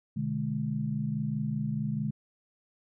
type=tone cluster; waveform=sine; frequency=124.7 / 149.5 / 210.8 Hz; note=B2 / D3 / G#3; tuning=+17 / +31 / +26 cents; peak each=-35 / -32 / -32 dBFS; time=0.16-2.11 s; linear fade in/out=10 ms; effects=none